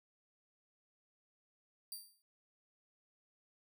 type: tone with exponential decay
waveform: 10% pulse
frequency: 4699 Hz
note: D8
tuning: in tune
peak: -34 dBFS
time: 1.92-2.22 s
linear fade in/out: 1 ms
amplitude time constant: 65 ms
effects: none